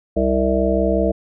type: harmonic tone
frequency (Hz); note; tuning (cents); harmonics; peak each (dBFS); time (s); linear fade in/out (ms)
65.41; C2; 0; 1 / 3 / 5 / 7 / 9 / 10; -22 / -22 / -22 / -22 / -22 / -22; 0.16-1.12; 10
effects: none